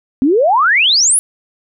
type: exponential sweep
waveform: sine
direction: up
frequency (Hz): 249.8 to 11175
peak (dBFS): -8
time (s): 0.22-1.19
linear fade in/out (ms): 0
effects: none